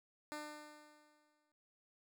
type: tone with exponential decay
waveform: 10% pulse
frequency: 300 Hz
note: D4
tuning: 37 cents sharp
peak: -34 dBFS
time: 0.32-1.52 s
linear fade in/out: 0 ms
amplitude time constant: 260 ms
effects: none